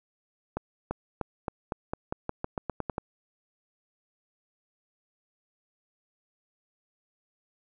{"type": "accelerating click train", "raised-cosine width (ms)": 1, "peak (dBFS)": -16, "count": 14, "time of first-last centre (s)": [0.57, 2.981], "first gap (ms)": 340, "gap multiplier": 0.89, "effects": []}